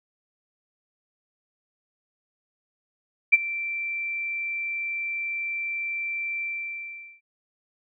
sine tone with ADSR envelope, 2346 Hz, D7, 2 cents flat, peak -9 dBFS, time 3.32-7.21 s, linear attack 17 ms, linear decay 28 ms, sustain -18 dB, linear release 790 ms, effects none

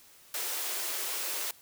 white high-pass noise, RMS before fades -34 dBFS, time 0.34-1.51 s, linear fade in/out 2 ms, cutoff 320 Hz, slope 48 dB/octave, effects white hiss -57 dBFS RMS until 1.61 s

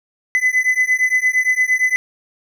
triangle beating tone pair, 2010 / 2018.7 Hz, B6 / B6, +30 / +37 cents, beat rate 8.7 Hz, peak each -15 dBFS, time 0.35-1.96 s, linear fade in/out 0 ms, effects none

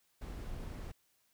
brown noise, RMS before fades -43 dBFS, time 0.21-0.92 s, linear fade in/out 10 ms, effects white hiss -74 dBFS RMS until 1.33 s

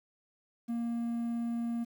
triangle tone, 234 Hz, A#3, 7 cents sharp, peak -29 dBFS, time 0.68-1.85 s, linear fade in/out 20 ms, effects 10-bit

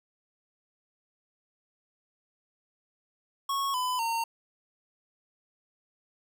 square tone with pitch steps, 1102 / 1004.7 / 916 Hz, C#6 / B5 / A#5, -11 / +29 / -31 cents, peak -28 dBFS, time 3.49-4.24 s, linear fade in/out 5 ms, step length 250 ms, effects none

